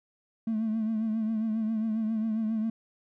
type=tone with vibrato; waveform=triangle; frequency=220.4 Hz; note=A3; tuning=3 cents sharp; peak=-23 dBFS; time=0.47-2.7 s; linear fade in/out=5 ms; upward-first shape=triangle; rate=7.4 Hz; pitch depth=59 cents each way; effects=tanh soft clip ceiling -22 dBFS